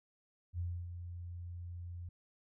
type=tone with ADSR envelope; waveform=sine; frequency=87.31 Hz; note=F2; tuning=in tune; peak=-34 dBFS; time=0.53-2.09 s; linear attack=59 ms; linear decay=280 ms; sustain=-8 dB; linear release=5 ms; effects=none